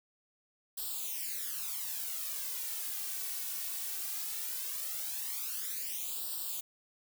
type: noise with flanger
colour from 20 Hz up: blue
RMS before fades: -38 dBFS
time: 0.77-6.61 s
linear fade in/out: 10 ms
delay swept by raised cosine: 0.23 to 2.73 ms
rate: 0.18 Hz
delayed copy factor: +0.9
effects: none